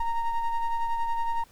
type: ring-modulated tone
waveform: triangle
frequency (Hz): 465.4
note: A#4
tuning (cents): -3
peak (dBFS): -19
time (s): 0-1.44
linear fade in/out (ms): 5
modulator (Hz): 460
effects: pink hiss -58 dBFS RMS until 1.51 s